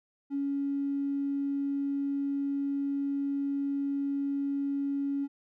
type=tone; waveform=triangle; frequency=279.8 Hz; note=C#4; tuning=16 cents sharp; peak=-24 dBFS; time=0.3-5.28 s; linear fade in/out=50 ms; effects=tanh soft clip ceiling -26 dBFS